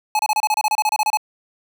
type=tone bursts; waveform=square; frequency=853 Hz; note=G#5; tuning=46 cents sharp; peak=-16 dBFS; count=15; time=0.15-1.172 s; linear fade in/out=2 ms; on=42 ms; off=28 ms; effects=none